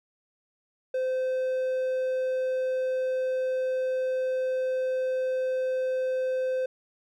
triangle tone, 516 Hz, C5, 24 cents flat, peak -23 dBFS, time 0.94-6.66 s, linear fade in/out 5 ms, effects none

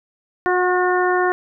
harmonic tone with a mistuned harmonic, 361.5 Hz, F#4, 40 cents flat, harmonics 1 / 2 / 3 / 4 / 5, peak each -18 / -21 / -23 / -24 / -25 dBFS, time 0.46-1.32 s, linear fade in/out 0 ms, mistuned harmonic 2, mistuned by +16 cents, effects none

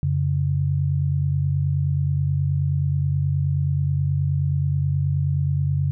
sine tone pair together, 91.58 / 141 Hz, F#2 / C#3, -17 / +30 cents, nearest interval perfect fifth, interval 747 cents, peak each -23 / -20 dBFS, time 0.03-5.91 s, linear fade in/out 0 ms, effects none

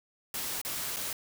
white noise with dropouts, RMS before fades -35 dBFS, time 0.34-1.13 s, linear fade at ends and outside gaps 2 ms, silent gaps 0.615-0.649 / 0.962-0.967 s, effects none

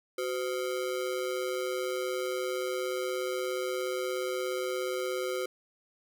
square ring-modulated tone, 441.6 Hz, A4, 6 cents sharp, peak -28 dBFS, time 0.18-5.46 s, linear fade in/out 5 ms, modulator 68.5 Hz, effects none

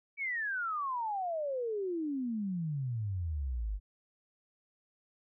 sine exponential sweep, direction down, 2300 to 46.87 Hz, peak -32 dBFS, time 0.17-3.8 s, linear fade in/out 50 ms, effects none

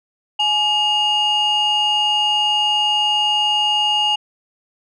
sine tone pair together, 842.4 / 2850 Hz, G#5 / F7, +24 / +34 cents, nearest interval octave + major sixth, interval 2110 cents, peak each -18 / -14 dBFS, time 0.39-4.16 s, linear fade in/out 10 ms, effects tanh soft clip ceiling -11 dBFS

